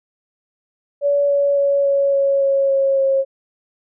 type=tone with pitch steps; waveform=sine; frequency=570 / 565.7 / 561.5 / 557.3 / 553.1 / 549 / 544.9 / 540.8 Hz; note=C#5 / C#5 / C#5 / C#5 / C#5 / C#5 / C#5 / C#5; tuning=+48 / +35 / +22 / +9 / -4 / -17 / -30 / -43 cents; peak=-13 dBFS; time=1.01-3.25 s; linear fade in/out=50 ms; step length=280 ms; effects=none